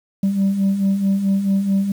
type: beating tone pair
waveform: sine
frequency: 192.2 / 196.8 Hz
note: G3 / G3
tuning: -34 / +7 cents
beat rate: 4.6 Hz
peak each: -21 / -14 dBFS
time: 0.23-1.92 s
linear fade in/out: 5 ms
effects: tanh soft clip ceiling -12 dBFS + 7-bit